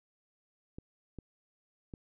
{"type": "clicks", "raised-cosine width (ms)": 3, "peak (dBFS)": -30, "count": 3, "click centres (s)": [0.785, 1.187, 1.938], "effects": []}